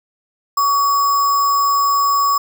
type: tone with sample-and-hold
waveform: sine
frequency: 1131 Hz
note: C#6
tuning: 34 cents sharp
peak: -12 dBFS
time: 0.57-2.38 s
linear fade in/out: 5 ms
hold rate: 6300 Hz
effects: none